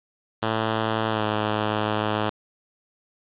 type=tone with pitch glide; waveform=5% pulse; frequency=110.8 to 106.96 Hz; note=A2 to A2; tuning=+13 to -49 cents; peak=-11 dBFS; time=0.42-2.3 s; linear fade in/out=10 ms; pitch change=-62 cents; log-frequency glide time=1.1-1.23 s; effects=resampled to 8000 Hz + 7-bit